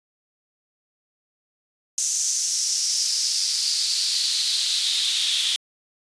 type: noise with high-pass filter sweep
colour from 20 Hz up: pink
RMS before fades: -23 dBFS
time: 1.98-5.56 s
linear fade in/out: 0 ms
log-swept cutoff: 6400 to 3400 Hz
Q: 4.7
effects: resampled to 22050 Hz